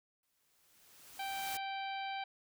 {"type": "noise with exponential growth", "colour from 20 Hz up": "white", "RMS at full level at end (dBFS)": -42, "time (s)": [0.23, 1.57], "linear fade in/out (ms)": 2, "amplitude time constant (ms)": 290}
{"type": "harmonic tone", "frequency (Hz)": 781, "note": "G5", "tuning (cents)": -7, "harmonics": [1, 2, 3, 4, 5, 6], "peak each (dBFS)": [-39, -48, -46, -49, -52, -57], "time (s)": [1.19, 2.24], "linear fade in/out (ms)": 5}
{"effects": []}